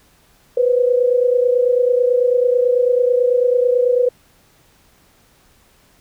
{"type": "tone pair together", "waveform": "sine", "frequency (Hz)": [489, 518.1], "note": ["B4", "C5"], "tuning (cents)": [-17, -17], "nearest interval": "minor second", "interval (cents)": 100, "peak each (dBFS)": [-13, -18], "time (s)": [0.57, 4.09], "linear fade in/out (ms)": 5, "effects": ["pink hiss -54 dBFS RMS until 6 s"]}